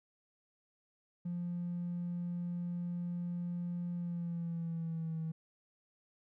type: tone with pitch glide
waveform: triangle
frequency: 174.61 to 161.05 Hz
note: F3 to E3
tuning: 0 to -40 cents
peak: -32 dBFS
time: 1.25-5.32 s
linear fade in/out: 10 ms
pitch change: -140 cents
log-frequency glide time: 3.94-5.2 s
effects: tanh soft clip ceiling -32 dBFS